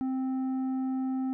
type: tone with tanh clipping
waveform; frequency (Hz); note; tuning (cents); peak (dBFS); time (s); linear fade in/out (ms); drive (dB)
sine; 261.6; C4; 0; -29; 0.01-1.33; 0; 7
effects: none